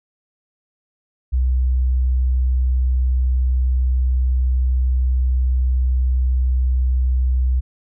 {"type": "tone", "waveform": "sine", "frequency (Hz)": 63.4, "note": "B1", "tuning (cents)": 46, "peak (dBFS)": -14, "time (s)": [1.32, 7.61], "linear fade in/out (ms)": 20, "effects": []}